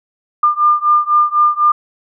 sine beating tone pair, 1200 / 1204 Hz, D6 / D6, +37 / +43 cents, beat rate 4 Hz, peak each -12 / -13 dBFS, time 0.43-1.72 s, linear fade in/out 5 ms, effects none

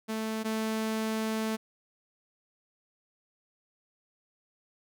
sawtooth tone pair in turn, 220 / 220 Hz, A3 / A3, 0 / 0 cents, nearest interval unison, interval 0 cents, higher neither, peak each -27 / -25 dBFS, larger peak second, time 0.08-0.44 / 0.44-1.57 s, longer second, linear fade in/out 20 ms, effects none

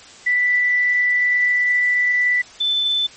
sine tone pair in turn, 1975.5 / 3520 Hz, B6 / A7, 0 / 0 cents, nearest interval minor seventh, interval 1000 cents, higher second, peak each -14 / -16 dBFS, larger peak first, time 0.26-2.42 / 2.6-3.07 s, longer first, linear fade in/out 10 ms, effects white hiss -42 dBFS RMS until 3.16 s + MP3 32 kbps

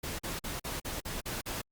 pink noise bursts, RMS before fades -37 dBFS, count 8, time 0.03-1.618 s, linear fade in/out 10 ms, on 160 ms, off 44 ms, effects Opus 48 kbps

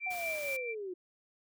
sine tone with tremolo, 2349 Hz, D7, in tune, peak -33 dBFS, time 0-0.75 s, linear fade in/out 50 ms, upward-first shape sine, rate 4.3 Hz, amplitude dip 55%
sine linear sweep, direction down, 752 to 350.8 Hz, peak -37 dBFS, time 0.06-0.94 s, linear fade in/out 10 ms
white noise, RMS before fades -46 dBFS, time 0.1-0.57 s, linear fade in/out 10 ms
effects none

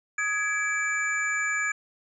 sine tone cluster, 1254 / 1667 / 2315 / 7010 Hz, D#6 / G#6 / D7 / A8, +13 / +6 / -25 / -7 cents, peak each -35 / -27 / -29 / -36 dBFS, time 0.18-1.72 s, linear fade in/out 5 ms, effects none

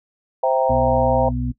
sine chord, C dominant seventh, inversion none, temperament equal, 523.3 / 659.3 / 784 / 932.3 Hz, C5 / E5 / G5 / Bb5, 0 / 0 / 0 / 0 cents, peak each -19 / -20 / -21 / -23 dBFS, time 0.43-1.29 s, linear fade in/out 5 ms
harmonic tone, 61.74 Hz, B1, in tune, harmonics 1 / 2 / 4, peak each -25 / -25 / -25 dBFS, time 0.69-1.52 s, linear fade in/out 10 ms
effects noise-tail reverb RT60 0.1 s tail -17 dB re dry

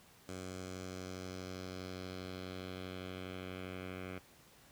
10% pulse tone with low-pass filter sweep, 92.4 Hz, F#2, 2 cents flat, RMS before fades -45 dBFS, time 0.28-4.19 s, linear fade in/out 10 ms, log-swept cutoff 8100 to 2400 Hz, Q 2.1, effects pink hiss -62 dBFS RMS until 4.71 s + high-pass 60 Hz 12 dB/octave

